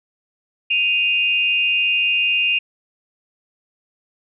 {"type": "tone pair together", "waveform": "sine", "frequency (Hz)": [2501, 2794], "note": ["D#7", "F7"], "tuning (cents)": [8, 0], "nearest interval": "major second", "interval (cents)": 192, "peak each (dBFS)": -18, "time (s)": [0.7, 2.59], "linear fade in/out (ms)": 10, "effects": []}